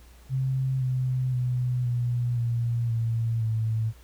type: tone with pitch steps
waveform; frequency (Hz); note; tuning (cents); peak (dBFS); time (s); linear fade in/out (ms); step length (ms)
sine; 132 / 128.32 / 124.74 / 121.25 / 117.87 / 114.58 / 111.38; C3 / C3 / B2 / B2 / A#2 / A#2 / A2; +16 / -33 / +18 / -31 / +20 / -29 / +22; -23; 0.29-3.93; 50; 520
effects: added 60 Hz sine -49 dBFS peak until 4.03 s + pink hiss -57 dBFS RMS until 4.03 s